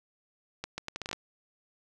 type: accelerating click train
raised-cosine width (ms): 0.2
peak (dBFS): -18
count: 9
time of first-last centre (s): 0.64-1.13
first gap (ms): 140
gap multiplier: 0.74
effects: none